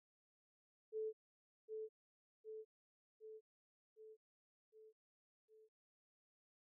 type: tone with echo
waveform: sine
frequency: 436.5 Hz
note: A4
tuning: 14 cents flat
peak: -40 dBFS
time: 0.92-1.13 s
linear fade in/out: 50 ms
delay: 760 ms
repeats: 6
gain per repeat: -4 dB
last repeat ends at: 5.69 s
effects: none